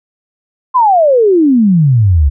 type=exponential sweep; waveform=sine; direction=down; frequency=1057 to 66 Hz; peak=-5 dBFS; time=0.74-2.3 s; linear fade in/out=20 ms; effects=none